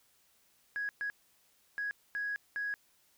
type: tone bursts at uneven times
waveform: sine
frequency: 1661.2 Hz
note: G#6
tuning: in tune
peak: -32 dBFS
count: 5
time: 0.76-0.89 / 1.01-1.1 / 1.78-1.91 / 2.15-2.36 / 2.56-2.74 s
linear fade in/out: 0 ms
effects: tanh soft clip ceiling -28 dBFS + white hiss -69 dBFS RMS until 3.17 s